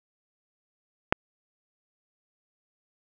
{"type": "click", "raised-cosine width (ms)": 0.5, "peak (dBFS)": -3, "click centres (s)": 1.125, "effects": []}